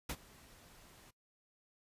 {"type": "noise with ADSR envelope", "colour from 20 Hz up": "pink", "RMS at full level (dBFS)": -38, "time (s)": [0.09, 1.11], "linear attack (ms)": 8, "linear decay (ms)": 56, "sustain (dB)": -22, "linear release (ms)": 10, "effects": ["noise-tail reverb RT60 0.1 s tail -19 dB re dry", "resampled to 32000 Hz"]}